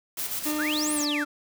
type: noise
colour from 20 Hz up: white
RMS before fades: -37 dBFS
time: 0.17-1.05 s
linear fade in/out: 2 ms
type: noise bursts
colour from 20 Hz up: blue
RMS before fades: -31 dBFS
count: 3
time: 0.18-0.523 s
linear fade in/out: 10 ms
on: 93 ms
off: 32 ms
type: tone with pitch glide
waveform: 40% pulse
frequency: 302.7 to 294.3 Hz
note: D#4 to D4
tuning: -48 to +4 cents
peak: -26 dBFS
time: 0.45-1.25 s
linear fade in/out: 20 ms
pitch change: -48 cents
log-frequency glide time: 0.92-1.01 s
type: exponential two-way sweep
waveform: sine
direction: up then down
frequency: 1284 to 10780 to 1284 Hz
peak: -27 dBFS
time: 0.58-1.25 s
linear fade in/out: 20 ms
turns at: 0.94 s
effects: none